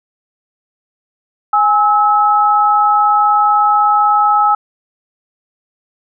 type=tone pair together; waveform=sine; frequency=830.6 / 1294.5 Hz; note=G#5 / E6; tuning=0 / -32 cents; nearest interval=minor sixth; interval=768 cents; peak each=-11 dBFS; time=1.53-4.55 s; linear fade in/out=5 ms; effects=none